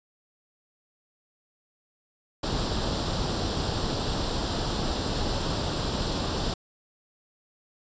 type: noise with comb filter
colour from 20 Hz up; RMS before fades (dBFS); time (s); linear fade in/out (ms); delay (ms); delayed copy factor
pink; -28; 2.43-6.54; 5; 0.23; +0.7
effects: resampled to 16000 Hz